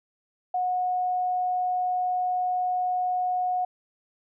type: tone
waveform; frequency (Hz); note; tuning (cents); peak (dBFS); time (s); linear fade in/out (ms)
sine; 729; F#5; -26; -23; 0.54-3.65; 5
effects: none